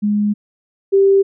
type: tone pair in turn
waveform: sine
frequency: 207.7 / 392.1 Hz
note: G#3 / G4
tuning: 0 / 0 cents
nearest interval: major seventh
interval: 1100 cents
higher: second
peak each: -13 / -8 dBFS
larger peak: second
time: 0.02-0.34 / 0.92-1.23 s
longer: first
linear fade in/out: 20 ms
effects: none